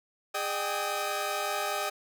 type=tone cluster; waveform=sawtooth; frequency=410.4 / 605 / 777 / 822 / 1261 Hz; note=G#4 / D#5 / G5 / G#5 / D#6; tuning=-21 / -49 / -16 / -18 / +23 cents; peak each=-35 / -31 / -31 / -37 / -31 dBFS; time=0.34-1.9 s; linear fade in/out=10 ms; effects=none